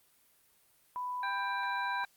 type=tone with pitch glide; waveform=sine; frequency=993 to 983.3 Hz; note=B5 to B5; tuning=+9 to -8 cents; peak=-34 dBFS; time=0.96-2.04 s; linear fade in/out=0 ms; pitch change=-17 cents; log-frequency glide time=1.37-1.72 s
type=harmonic tone; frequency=790 Hz; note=G5; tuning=13 cents sharp; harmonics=1 / 2 / 3 / 5; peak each=-40 / -36 / -44 / -46 dBFS; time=1.23-2.05 s; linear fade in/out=2 ms
effects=white hiss -67 dBFS RMS until 2.16 s + Opus 32 kbps